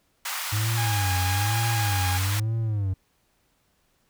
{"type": "high-pass noise", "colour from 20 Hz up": "pink", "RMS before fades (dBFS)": -31, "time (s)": [0.25, 2.4], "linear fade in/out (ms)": 5, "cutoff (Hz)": 930, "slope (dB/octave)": 24}
{"type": "tone with vibrato", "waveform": "triangle", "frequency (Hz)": 101.9, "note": "G#2", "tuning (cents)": -32, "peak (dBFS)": -21, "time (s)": [0.52, 2.94], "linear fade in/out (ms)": 10, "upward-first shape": "sine", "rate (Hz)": 1.1, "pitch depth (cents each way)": 190}
{"type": "tone", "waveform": "sawtooth", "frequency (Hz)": 819, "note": "G#5", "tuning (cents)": -24, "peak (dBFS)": -25, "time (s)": [0.77, 2.18], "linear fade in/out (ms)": 10}
{"effects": ["pink hiss -68 dBFS RMS until 4.09 s"]}